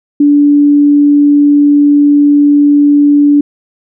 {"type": "tone", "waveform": "sine", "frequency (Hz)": 289.8, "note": "D4", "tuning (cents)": -23, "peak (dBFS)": -3, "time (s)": [0.2, 3.41], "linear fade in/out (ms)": 5, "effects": []}